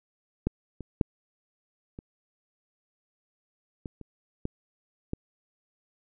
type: clicks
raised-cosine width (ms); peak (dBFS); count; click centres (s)
3; -12 / -25 / -9 / -27 / -23 / -29 / -17 / -17; 8; 0.47 / 0.807 / 1.012 / 1.989 / 3.858 / 4.013 / 4.454 / 5.134
effects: none